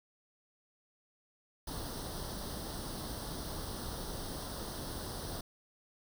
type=noise with comb filter; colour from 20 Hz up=pink; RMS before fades=-41 dBFS; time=1.67-5.41 s; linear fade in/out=5 ms; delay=0.21 ms; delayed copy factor=+0.8; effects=none